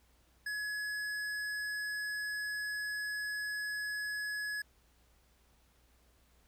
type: tone with hard clipping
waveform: triangle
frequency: 1690 Hz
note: G#6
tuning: 30 cents sharp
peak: -37 dBFS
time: 0.46-4.62 s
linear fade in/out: 5 ms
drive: 16 dB
effects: added 60 Hz sine -68 dBFS peak until 6.47 s + pink hiss -70 dBFS RMS until 6.47 s